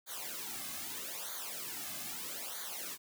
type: noise with flanger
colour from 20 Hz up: white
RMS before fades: -42 dBFS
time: 0.06-2.98 s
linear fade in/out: 50 ms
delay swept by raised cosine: 0.37 to 2.17 ms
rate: 0.79 Hz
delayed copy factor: -0.9
effects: none